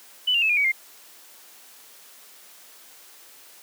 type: tone with pitch steps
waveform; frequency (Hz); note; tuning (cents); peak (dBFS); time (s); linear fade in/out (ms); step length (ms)
sine; 2989 / 2789 / 2602 / 2428 / 2265 / 2114; F#7 / F7 / E7 / D#7 / C#7 / C7; +17 / -3 / -23 / -43 / +37 / +17; -18; 0.27-0.72; 10; 75
effects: white hiss -49 dBFS RMS until 3.62 s + high-pass 300 Hz 12 dB/octave